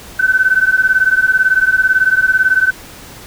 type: beating tone pair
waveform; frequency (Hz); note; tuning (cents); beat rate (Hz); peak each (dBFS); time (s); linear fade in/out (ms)
sine; 1513 / 1531; F#6 / G6; +38 / -41; 18; -12; 0.19-2.71; 10
effects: pink hiss -35 dBFS RMS until 3.26 s